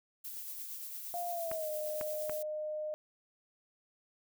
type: noise with tremolo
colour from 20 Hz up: violet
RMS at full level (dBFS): -42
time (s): 0.24-2.43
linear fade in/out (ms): 10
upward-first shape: triangle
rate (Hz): 8.7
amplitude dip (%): 35
type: tone with pitch glide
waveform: sine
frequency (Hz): 698.5 to 611.6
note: F5 to D#5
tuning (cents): 0 to -30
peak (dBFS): -35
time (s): 1.14-2.94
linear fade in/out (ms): 0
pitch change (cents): -230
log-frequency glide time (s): 1.3-1.71
type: clicks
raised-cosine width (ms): 0.5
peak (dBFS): -25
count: 3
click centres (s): 1.515 / 2.012 / 2.296
effects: none